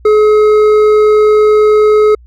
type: tone with hard clipping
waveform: sine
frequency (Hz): 425.4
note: G#4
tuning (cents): +42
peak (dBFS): -6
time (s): 0.05-2.15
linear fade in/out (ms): 5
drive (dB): 7
effects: added 60 Hz sine -36 dBFS peak until 2.26 s